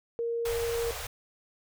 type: tone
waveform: sine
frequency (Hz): 466.2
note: A#4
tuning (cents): 0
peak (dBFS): -28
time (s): 0.19-0.91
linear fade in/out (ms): 0
type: band-stop noise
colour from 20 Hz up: pink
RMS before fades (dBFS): -37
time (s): 0.45-1.07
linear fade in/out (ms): 5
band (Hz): 120 to 420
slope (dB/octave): 96
effects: none